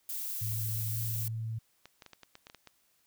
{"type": "noise", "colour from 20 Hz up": "violet", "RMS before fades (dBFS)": -37, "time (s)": [0.09, 1.28], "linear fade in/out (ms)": 2}
{"type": "tone with pitch glide", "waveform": "sine", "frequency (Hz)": [110, 112.18], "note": ["A2", "A2"], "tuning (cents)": [0, 34], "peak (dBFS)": -33, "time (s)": [0.41, 1.59], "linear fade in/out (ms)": 10, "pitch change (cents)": 34, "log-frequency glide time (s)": [0.88, 1.05]}
{"type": "clicks", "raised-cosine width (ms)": 0.2, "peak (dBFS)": -31, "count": 10, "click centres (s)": [1.856, 2.022, 2.063, 2.133, 2.233, 2.354, 2.469, 2.499, 2.547, 2.673]}
{"effects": ["white hiss -71 dBFS RMS until 3.06 s"]}